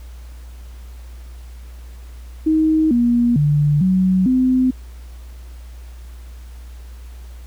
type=tone with pitch steps; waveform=sine; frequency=314.6 / 239 / 147 / 186.4 / 256.4 Hz; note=D#4 / A#3 / D3 / F#3 / C4; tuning=+19 / +43 / +2 / +13 / -35 cents; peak=-12 dBFS; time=2.46-4.71 s; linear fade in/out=10 ms; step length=450 ms; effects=added 60 Hz sine -33 dBFS peak until 7.46 s + pink hiss -50 dBFS RMS until 7.46 s